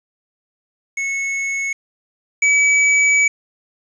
square tone pair in turn, 2197 / 2286 Hz, C#7 / D7, -16 / -47 cents, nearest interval minor second, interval 69 cents, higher second, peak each -20 / -12 dBFS, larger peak second, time 0.97-1.73 / 2.42-3.28 s, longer second, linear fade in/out 5 ms, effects resampled to 22050 Hz + 7-bit

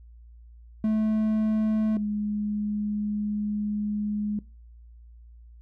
triangle / sine tone pair in turn, 216.9 / 208.7 Hz, A3 / G#3, -25 / +9 cents, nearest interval minor second, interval 66 cents, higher first, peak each -19 / -25 dBFS, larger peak first, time 0.84-1.97 / 1.97-4.39 s, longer second, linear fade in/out 2 ms, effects noise-tail reverb RT60 0.3 s tail -21 dB re dry + added 58 Hz sine -46 dBFS peak until 5.61 s

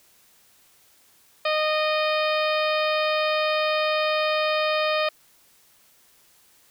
harmonic tone, 616 Hz, D#5, 17 cents flat, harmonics 1 / 2 / 3 / 4 / 5 / 6 / 7 / 8, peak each -23 / -27 / -32 / -29 / -34 / -34 / -37 / -38 dBFS, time 1.45-5.09 s, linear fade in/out 5 ms, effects white hiss -58 dBFS RMS until 6.7 s

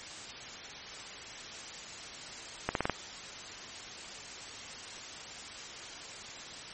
accelerating click train, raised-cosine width 0.5 ms, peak -13 dBFS, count 5, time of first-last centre 2.69-2.897 s, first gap 62 ms, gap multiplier 0.88, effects white hiss -44 dBFS RMS until 6.73 s + MP3 32 kbps

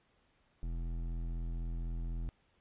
sine tone with hard clipping, 42 Hz, E1, 33 cents sharp, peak -37 dBFS, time 0.63-2.29 s, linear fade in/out 0 ms, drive 12 dB, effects pink hiss -72 dBFS RMS until 2.6 s + resampled to 8000 Hz

